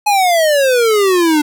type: exponential sweep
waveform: square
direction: down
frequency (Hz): 849 to 293.8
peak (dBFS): -10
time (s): 0.06-1.42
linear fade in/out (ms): 10
effects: none